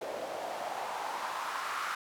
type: noise with band-pass filter sweep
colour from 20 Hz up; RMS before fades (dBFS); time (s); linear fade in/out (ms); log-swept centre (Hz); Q
white; -37; 0.01-1.95; 5; 540 to 1300; 3.3
effects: none